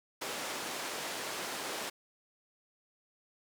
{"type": "band-pass noise", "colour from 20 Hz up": "pink", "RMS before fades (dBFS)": -39, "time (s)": [0.21, 1.9], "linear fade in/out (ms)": 10, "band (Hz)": [370, 10000], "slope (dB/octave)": 12, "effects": []}